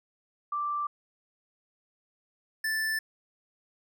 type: tone pair in turn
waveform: sine / square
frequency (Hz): 1174.7 / 1760.1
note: D6 / A6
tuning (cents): 0 / 0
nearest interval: perfect fifth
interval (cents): 700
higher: second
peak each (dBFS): -28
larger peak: neither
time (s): 0.52-0.87 / 2.64-2.99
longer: neither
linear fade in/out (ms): 5
effects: none